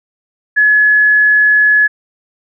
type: tone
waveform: sine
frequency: 1700 Hz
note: G#6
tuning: 40 cents sharp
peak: -6 dBFS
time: 0.56-1.88 s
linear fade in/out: 20 ms
effects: none